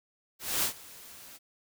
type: noise with ADSR envelope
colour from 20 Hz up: white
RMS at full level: -27 dBFS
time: 0.39-1.39 s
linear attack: 240 ms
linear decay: 98 ms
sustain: -22 dB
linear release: 32 ms
effects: none